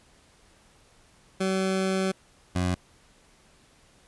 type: tone pair in turn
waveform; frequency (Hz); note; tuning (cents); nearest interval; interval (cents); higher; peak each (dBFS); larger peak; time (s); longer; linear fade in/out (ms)
20% pulse; 190 / 90.32; F#3 / F#2; +46 / -41; octave + minor second; 1287; first; -19; neither; 1.4-2.12 / 2.55-2.75; first; 10
effects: pink hiss -59 dBFS RMS until 4.07 s + resampled to 24000 Hz